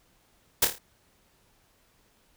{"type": "noise with echo", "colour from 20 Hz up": "white", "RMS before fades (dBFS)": -20, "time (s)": [0.62, 0.65], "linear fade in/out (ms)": 5, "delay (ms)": 27, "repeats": 5, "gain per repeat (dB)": -6, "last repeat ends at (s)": 0.785, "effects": ["pink hiss -65 dBFS RMS until 2.36 s"]}